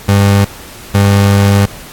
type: tone bursts at uneven times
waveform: 30% pulse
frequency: 100 Hz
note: G2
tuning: 35 cents sharp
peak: -3 dBFS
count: 2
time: 0.08-0.45 / 0.94-1.66 s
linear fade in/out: 10 ms
effects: pink hiss -32 dBFS RMS until 1.92 s + AAC 64 kbps